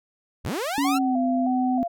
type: linear sweep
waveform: sawtooth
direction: up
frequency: 37.02 to 1400 Hz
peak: -22 dBFS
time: 0.44-0.99 s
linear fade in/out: 20 ms
type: tone with pitch glide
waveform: sine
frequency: 280 to 255.3 Hz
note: C#4 to C4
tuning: +18 to -42 cents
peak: -21 dBFS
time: 0.78-1.83 s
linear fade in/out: 0 ms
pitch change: -160 cents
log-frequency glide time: 0.89-1.15 s
type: tone with vibrato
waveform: sine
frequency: 720 Hz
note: F#5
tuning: 47 cents flat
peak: -25 dBFS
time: 0.84-1.88 s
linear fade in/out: 10 ms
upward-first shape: square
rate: 1.6 Hz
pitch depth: 79 cents each way
effects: none